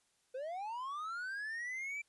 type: linear sweep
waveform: triangle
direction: up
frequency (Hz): 493.9 to 2349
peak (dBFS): -37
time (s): 0.34-2.02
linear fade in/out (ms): 10
effects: white hiss -75 dBFS RMS until 2.08 s + resampled to 24000 Hz